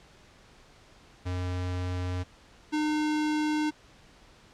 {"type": "tone pair in turn", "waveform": "square", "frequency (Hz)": [90.4, 304.1], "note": ["F#2", "D#4"], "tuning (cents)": [-40, -40], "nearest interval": "octave + major sixth", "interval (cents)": 2100, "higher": "second", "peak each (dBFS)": [-30, -26], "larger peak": "second", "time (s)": [[1.25, 2.24], [2.72, 3.71]], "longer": "neither", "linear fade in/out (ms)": 20, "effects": ["pink hiss -56 dBFS RMS until 4.53 s", "low-pass 6000 Hz 12 dB/octave"]}